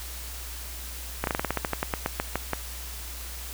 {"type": "slowing click train", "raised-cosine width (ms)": 0.5, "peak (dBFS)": -10, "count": 16, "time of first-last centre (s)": [1.24, 2.533], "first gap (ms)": 32, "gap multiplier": 1.13, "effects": ["added 60 Hz sine -38 dBFS peak until 3.53 s", "white hiss -40 dBFS RMS until 3.53 s"]}